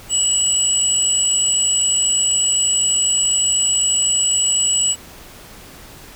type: tone pair together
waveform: sine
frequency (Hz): 2945 / 7862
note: F#7 / B8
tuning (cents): -9 / -9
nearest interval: octave + perfect fourth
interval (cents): 1700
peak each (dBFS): -21 / -15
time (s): 0.09-4.96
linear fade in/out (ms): 50
effects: pink hiss -40 dBFS RMS until 6.15 s